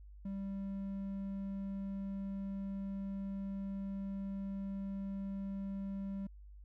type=tone; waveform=triangle; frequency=196 Hz; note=G3; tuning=in tune; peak=-36 dBFS; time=0.25-6.27 s; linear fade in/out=5 ms; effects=added 50 Hz sine -51 dBFS peak until 6.64 s